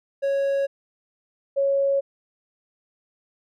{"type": "tone pair in turn", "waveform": ["triangle", "sine"], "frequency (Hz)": [553, 553], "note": ["C#5", "C#5"], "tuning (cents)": [-4, -4], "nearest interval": "unison", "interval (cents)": 0, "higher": "neither", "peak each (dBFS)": -18, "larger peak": "neither", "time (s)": [[0.22, 0.67], [1.56, 2.01]], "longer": "neither", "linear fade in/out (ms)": 20, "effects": []}